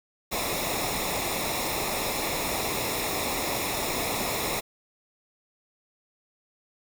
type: noise with comb filter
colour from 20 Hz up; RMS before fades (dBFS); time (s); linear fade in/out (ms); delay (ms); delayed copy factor
pink; -29; 0.31-4.61; 20; 0.65; -0.7
effects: none